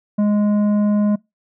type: tone with tanh clipping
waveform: sine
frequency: 207.7 Hz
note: G#3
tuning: in tune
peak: -15 dBFS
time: 0.18-1.16 s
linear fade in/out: 10 ms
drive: 9 dB
effects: noise-tail reverb RT60 0.2 s tail -24 dB re dry